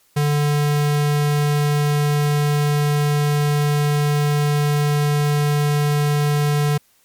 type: tone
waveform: square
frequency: 146.83 Hz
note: D3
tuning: in tune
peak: -16 dBFS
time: 0.16-6.78 s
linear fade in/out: 10 ms
effects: white hiss -58 dBFS RMS until 7.04 s + MP3 96 kbps